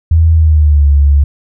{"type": "tone with pitch glide", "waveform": "sine", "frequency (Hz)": [81.3, 71.19], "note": ["E2", "C#2"], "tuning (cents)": [-23, 47], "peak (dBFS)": -4, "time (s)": [0.11, 1.24], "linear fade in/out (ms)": 5, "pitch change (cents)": -230, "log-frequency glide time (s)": [0.33, 0.87], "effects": []}